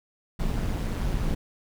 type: noise with amplitude modulation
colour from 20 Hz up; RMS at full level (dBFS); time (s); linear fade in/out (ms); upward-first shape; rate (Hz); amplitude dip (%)
brown; -24; 0.39-1.35; 10; sine; 186; 65
effects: none